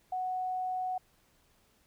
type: tone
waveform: sine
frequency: 740 Hz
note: F#5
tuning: in tune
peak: -31 dBFS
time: 0.12-0.98 s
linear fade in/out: 5 ms
effects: pink hiss -68 dBFS RMS until 1.86 s